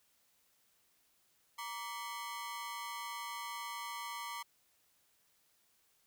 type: ring-modulated tone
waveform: sawtooth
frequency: 1051 Hz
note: C6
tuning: 7 cents sharp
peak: -34 dBFS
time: 1.58-4.43 s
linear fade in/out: 10 ms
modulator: 109 Hz
effects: white hiss -73 dBFS RMS until 6.06 s